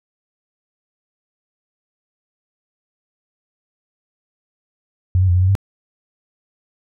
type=tone with pitch steps; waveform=sine; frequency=91.4 / 94 / 88.1 / 91 / 93.3 / 97.8 Hz; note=F#2 / F#2 / F2 / F#2 / F#2 / G2; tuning=-21 / +28 / +16 / -28 / +15 / -4 cents; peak=-11 dBFS; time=5.15-5.552 s; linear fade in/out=0 ms; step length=67 ms; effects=none